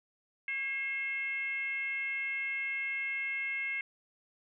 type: tone with frequency modulation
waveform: sine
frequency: 2150 Hz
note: C7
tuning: 47 cents sharp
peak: -32 dBFS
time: 0.48-3.81 s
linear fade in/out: 2 ms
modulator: 511 Hz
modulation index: 0.61
effects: none